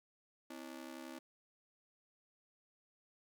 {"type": "ring-modulated tone", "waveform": "sawtooth", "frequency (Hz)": 291.1, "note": "D4", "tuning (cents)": -15, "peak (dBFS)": -40, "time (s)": [0.5, 1.19], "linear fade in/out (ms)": 5, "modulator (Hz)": 35.7, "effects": []}